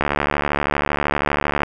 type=click train; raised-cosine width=0.5 ms; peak=-3 dBFS; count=119; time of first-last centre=0.01-1.633 s; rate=72.7 Hz; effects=none